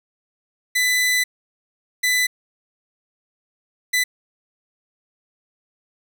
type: tone bursts at uneven times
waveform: sawtooth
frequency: 1998 Hz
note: B6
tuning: 20 cents sharp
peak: -13 dBFS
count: 3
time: 0.75-1.24 / 2.03-2.27 / 3.93-4.04 s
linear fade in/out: 10 ms
effects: none